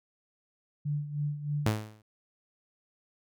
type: tone with tremolo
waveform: sine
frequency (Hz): 146.83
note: D3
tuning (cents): 0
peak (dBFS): -27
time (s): 0.85-1.7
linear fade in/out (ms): 10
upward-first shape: sine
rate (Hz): 3.2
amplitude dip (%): 70
type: tone with exponential decay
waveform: sawtooth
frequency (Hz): 107.7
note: A2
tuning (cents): -37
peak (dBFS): -18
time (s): 1.66-2.02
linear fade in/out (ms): 5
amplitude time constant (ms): 78
effects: none